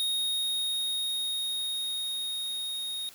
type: tone with level ramp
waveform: square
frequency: 3729 Hz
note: A#7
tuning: in tune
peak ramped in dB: -27 to -33 dBFS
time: 0-3.09 s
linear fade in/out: 0 ms
effects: white hiss -52 dBFS RMS until 3.14 s + high-pass 80 Hz 12 dB/octave